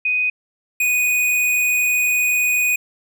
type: tone pair in turn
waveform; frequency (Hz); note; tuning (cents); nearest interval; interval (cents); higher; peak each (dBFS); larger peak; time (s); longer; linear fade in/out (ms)
sine / square; 2495 / 2481; D#7 / D#7; +4 / -6; unison; 10; first; -16; neither; 0.05-0.3 / 0.8-2.76; second; 5
effects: none